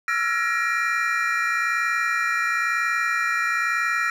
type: tone cluster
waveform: triangle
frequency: 1337 / 1398 / 1699 / 1888 / 2381 Hz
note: E6 / F6 / G#6 / A#6 / D7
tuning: +24 / +1 / +39 / +22 / +23 cents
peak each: -24 / -27 / -30 / -23 / -27 dBFS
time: 0.08-4.1 s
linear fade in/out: 2 ms
effects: none